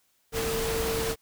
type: tone in noise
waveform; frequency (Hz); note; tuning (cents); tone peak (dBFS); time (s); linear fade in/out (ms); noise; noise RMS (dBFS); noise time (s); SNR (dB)
sine; 451.3; A4; +44; -29; 0.32-1.16; 50; pink; -31; 0.32-1.16; -1
effects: white hiss -69 dBFS RMS until 1.21 s